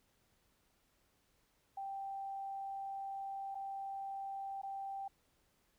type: tone with dropouts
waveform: sine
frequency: 784 Hz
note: G5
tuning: in tune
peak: -40 dBFS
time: 1.77-5.08 s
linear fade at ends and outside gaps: 5 ms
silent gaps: 3.547-3.552 / 4.617-4.632 s
effects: pink hiss -75 dBFS RMS until 5.78 s